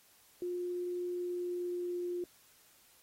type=tone with pitch glide; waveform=sine; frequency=355.5 to 353.2 Hz; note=F4 to F4; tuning=+31 to +20 cents; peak=-34 dBFS; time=0.42-2.24 s; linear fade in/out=2 ms; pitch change=-11 cents; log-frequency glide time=1.01-2.03 s; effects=white hiss -64 dBFS RMS until 3.02 s + AAC 48 kbps

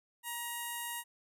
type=tone with notch filter; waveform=5% pulse; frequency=947 Hz; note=A#5; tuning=27 cents sharp; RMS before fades=-40 dBFS; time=0.23-1.04 s; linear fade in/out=50 ms; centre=5000 Hz; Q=0.65; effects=none

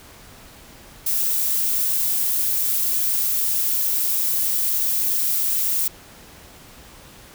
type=noise; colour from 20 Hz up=violet; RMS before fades=-21 dBFS; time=1.06-5.88 s; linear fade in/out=5 ms; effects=pink hiss -45 dBFS RMS until 7.34 s

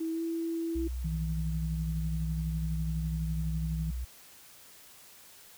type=tone with pitch glide; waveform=sine; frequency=324.9 to 331 Hz; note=E4 to E4; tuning=-25 to +7 cents; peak=-30 dBFS; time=0-0.88 s; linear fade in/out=10 ms; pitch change=+32 cents; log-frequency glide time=0.12-0.22 s
type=tone; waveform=sine; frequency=61.6 Hz; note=B1; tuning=4 cents flat; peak=-32 dBFS; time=0.75-4.05 s; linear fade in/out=10 ms
type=tone with tremolo; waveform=sine; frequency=160.1 Hz; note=D#3; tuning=50 cents sharp; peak=-30 dBFS; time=1.04-3.91 s; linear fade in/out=10 ms; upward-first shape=sine; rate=12 Hz; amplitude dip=35%
effects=white hiss -54 dBFS RMS until 5.57 s

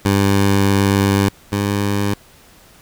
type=tone pair in turn; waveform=15% pulse; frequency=99.1 / 101.12 Hz; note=G2 / G#2; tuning=+19 / -46 cents; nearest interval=unison; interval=35 cents; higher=second; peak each=-6 / -10 dBFS; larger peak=first; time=0.05-1.29 / 1.52-2.14 s; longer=first; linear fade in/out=5 ms; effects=pink hiss -47 dBFS RMS until 2.81 s

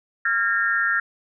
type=tone cluster; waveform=sine; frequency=1385 / 1628 / 1826 Hz; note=F6 / G#6 / A#6; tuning=-15 / -35 / -36 cents; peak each=-23 dBFS; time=0.25-1 s; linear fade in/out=5 ms; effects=none

